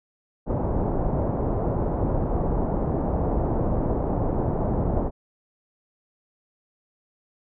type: low-pass noise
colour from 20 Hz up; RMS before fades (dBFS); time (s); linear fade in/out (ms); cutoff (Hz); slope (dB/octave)
pink; -24; 0.46-5.11; 50; 820; 24
effects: none